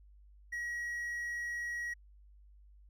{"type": "tone", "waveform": "triangle", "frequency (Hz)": 1908, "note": "A#6", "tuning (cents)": 40, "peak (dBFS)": -34, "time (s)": [0.52, 1.94], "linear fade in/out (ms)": 10, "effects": ["added 50 Hz sine -56 dBFS peak until 2.89 s"]}